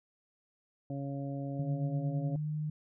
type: harmonic tone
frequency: 139.1 Hz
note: C#3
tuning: 6 cents sharp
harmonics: 1 / 2 / 3 / 4 / 5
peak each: -37 / -39 / -53 / -44 / -49 dBFS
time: 0.9-2.36 s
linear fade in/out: 2 ms
type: tone with pitch glide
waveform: sine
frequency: 146.83 to 152.36 Hz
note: D3 to D#3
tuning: 0 to -36 cents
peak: -32 dBFS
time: 1.59-2.7 s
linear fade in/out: 5 ms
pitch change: +64 cents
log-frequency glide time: 1.79-2.55 s
effects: none